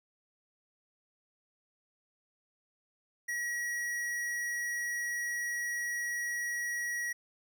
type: tone with hard clipping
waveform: sine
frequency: 1913 Hz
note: A#6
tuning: 44 cents sharp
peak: -34 dBFS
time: 3.28-7.13 s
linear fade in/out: 10 ms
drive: 15 dB
effects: none